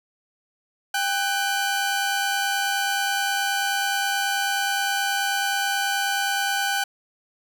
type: tone pair together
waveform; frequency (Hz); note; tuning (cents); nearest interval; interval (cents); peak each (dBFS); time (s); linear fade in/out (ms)
sawtooth; 796 / 1502.6; G5 / F#6; +26 / +26; major seventh; 1100; -21; 0.94-6.84; 5
effects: none